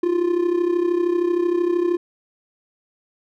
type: tone with amplitude modulation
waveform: triangle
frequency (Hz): 349.2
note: F4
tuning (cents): 0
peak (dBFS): -12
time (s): 0.03-1.97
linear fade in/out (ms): 5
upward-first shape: sine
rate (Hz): 33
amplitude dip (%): 70
effects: none